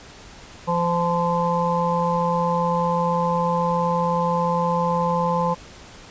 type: harmonic tone with a mistuned harmonic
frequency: 171.8 Hz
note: F3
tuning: 28 cents flat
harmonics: 1 / 3 / 5 / 6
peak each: -24 / -24 / -24 / -24 dBFS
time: 0.67-5.55 s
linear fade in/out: 20 ms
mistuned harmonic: 5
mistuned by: +21 cents
effects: pink hiss -43 dBFS RMS until 6.1 s + resampled to 16000 Hz